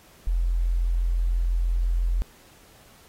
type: tone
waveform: sine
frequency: 43 Hz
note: F1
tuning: 26 cents flat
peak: -20 dBFS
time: 0.27-2.22 s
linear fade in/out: 0 ms
effects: pink hiss -54 dBFS RMS until 3.08 s + AAC 48 kbps